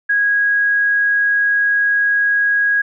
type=tone; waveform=sine; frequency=1650 Hz; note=G#6; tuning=12 cents flat; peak=-12 dBFS; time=0.09-2.82 s; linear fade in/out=10 ms; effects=none